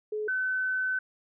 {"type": "tone pair in turn", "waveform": "sine", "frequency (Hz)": [425.8, 1517.4], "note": ["G#4", "F#6"], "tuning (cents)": [43, 43], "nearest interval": "octave + minor seventh", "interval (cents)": 2200, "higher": "second", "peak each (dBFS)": [-29, -26], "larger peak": "second", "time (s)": [[0.12, 0.28], [0.28, 0.99]], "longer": "second", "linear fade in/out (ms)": 5, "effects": []}